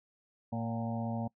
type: harmonic tone with a mistuned harmonic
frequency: 114.4 Hz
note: A#2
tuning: 32 cents flat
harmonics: 1 / 2 / 4 / 5 / 6 / 7 / 8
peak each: -37 / -35 / -52 / -43 / -44 / -45 / -48 dBFS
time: 0.52-1.28 s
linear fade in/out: 10 ms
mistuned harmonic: 6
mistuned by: +57 cents
effects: noise-tail reverb RT60 0.1 s tail -24 dB re dry